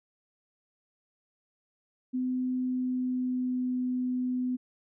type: tone with pitch glide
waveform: sine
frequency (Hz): 254.2 to 251.7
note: C4 to B3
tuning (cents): -50 to +33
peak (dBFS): -27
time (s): 2.13-4.57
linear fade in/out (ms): 20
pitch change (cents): -17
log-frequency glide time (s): 2.56-3.78
effects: none